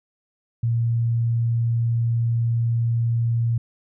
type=tone; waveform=sine; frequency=116.54 Hz; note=A#2; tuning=in tune; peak=-18 dBFS; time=0.63-3.58 s; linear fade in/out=5 ms; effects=none